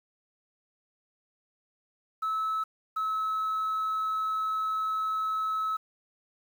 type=tone pair in turn; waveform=sine; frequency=1300 / 1294.1 Hz; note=E6 / E6; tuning=-24 / -32 cents; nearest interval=unison; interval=8 cents; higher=first; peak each=-25 dBFS; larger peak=neither; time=2.22-2.64 / 2.96-5.77 s; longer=second; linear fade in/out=10 ms; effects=tanh soft clip ceiling -25 dBFS + 9-bit